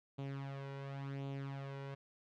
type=tone with flanger; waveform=sawtooth; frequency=137.8 Hz; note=C#3; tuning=10 cents flat; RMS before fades=-44 dBFS; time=0.18-1.95 s; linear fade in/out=10 ms; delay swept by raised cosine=0.28 to 2.08 ms; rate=0.92 Hz; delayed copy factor=+0.65; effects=low-pass 3000 Hz 12 dB/octave